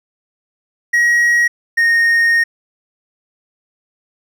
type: tone pair in turn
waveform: triangle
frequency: 1900 / 1852.3 Hz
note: A#6 / A#6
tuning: +33 / -12 cents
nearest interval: unison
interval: 45 cents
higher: first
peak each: -8 dBFS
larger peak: neither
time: 0.93-1.48 / 1.77-2.44 s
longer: second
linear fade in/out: 10 ms
effects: none